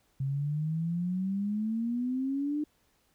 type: exponential sweep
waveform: sine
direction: up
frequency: 133.4 to 303.1 Hz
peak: -28 dBFS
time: 0.2-2.64 s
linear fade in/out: 5 ms
effects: pink hiss -70 dBFS RMS until 3.14 s